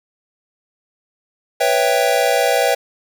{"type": "chord", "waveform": "square", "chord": "C# half-diminished seventh", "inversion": "third", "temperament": "equal", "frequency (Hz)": [493.9, 554.4, 659.3, 784], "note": ["B4", "C#5", "E5", "G5"], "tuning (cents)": [0, 0, 0, 0], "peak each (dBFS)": -20, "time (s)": [1.6, 2.75], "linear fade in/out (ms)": 10, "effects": []}